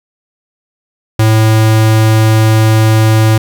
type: tone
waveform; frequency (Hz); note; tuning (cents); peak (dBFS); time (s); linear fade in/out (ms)
square; 110; A2; 0; -6; 1.19-3.38; 5
effects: 7-bit